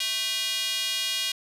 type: tone with high-pass filter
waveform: square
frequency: 220 Hz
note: A3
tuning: in tune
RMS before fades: -28 dBFS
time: 0-1.32 s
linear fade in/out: 5 ms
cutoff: 3200 Hz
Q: 2.5
effects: resampled to 32000 Hz + 8-bit